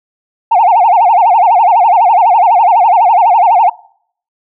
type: tone with vibrato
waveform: sine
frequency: 808 Hz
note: G#5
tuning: 48 cents flat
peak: -3 dBFS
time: 0.51-3.7 s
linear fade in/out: 10 ms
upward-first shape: sine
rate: 12 Hz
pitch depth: 250 cents each way
effects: noise-tail reverb RT60 0.6 s tail -23 dB re dry + tanh soft clip ceiling -1 dBFS